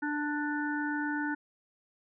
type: harmonic tone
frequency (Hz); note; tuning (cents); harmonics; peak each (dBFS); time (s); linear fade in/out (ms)
295.4; D4; +10; 1 / 3 / 5 / 6; -32 / -38 / -35 / -41; 0.02-1.35; 10
effects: none